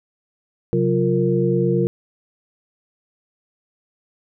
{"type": "tone cluster", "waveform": "sine", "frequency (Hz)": [133.4, 182.5, 350.2, 462.7], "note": ["C3", "F#3", "F4", "A#4"], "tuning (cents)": [34, -24, 5, -13], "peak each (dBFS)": -21, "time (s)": [0.73, 1.87], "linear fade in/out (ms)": 0, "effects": []}